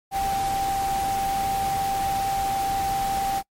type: tone in noise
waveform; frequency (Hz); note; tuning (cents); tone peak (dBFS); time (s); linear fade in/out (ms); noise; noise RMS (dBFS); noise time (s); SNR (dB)
sine; 784; G5; 0; -22; 0.11-3.43; 50; pink; -33; 0.11-3.43; +8
effects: noise-tail reverb RT60 0.1 s tail -24 dB re dry + MP3 64 kbps